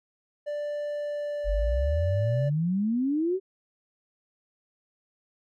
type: tone with pitch glide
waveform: triangle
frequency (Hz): 588 to 582.9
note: D5 to D5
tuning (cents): +2 to -13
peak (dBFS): -27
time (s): 0.46-2.5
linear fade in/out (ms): 20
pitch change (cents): -15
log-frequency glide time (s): 0.87-2.07
type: exponential sweep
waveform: sine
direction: up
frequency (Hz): 44.55 to 392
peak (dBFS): -23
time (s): 1.44-3.4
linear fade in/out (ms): 50
effects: none

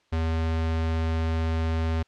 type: tone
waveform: square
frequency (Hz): 81.1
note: E2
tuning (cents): -28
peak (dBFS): -24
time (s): 0.12-2.03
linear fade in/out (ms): 10
effects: white hiss -66 dBFS RMS until 2.07 s + low-pass 4000 Hz 12 dB/octave

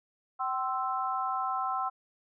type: chord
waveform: sine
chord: C major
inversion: second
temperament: equal with one note detuned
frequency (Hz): 767 / 1046.5 / 1318.5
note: G5 / C6 / E6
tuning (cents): -38 / 0 / 0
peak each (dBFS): -33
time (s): 0.39-1.9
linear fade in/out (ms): 20
effects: none

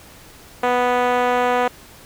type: tone with band-pass filter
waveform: 5% pulse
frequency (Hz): 246.9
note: B3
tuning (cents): 0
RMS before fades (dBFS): -18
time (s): 0.63-1.68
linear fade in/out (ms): 5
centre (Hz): 600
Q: 1.3
effects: pink hiss -44 dBFS RMS until 2.05 s

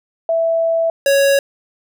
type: tone pair in turn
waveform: sine / square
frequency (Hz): 660 / 555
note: E5 / C#5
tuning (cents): +2 / +2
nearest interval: minor third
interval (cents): 300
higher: first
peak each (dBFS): -13 / -11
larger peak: second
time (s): 0.29-0.9 / 1.06-1.39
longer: first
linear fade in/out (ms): 2
effects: none

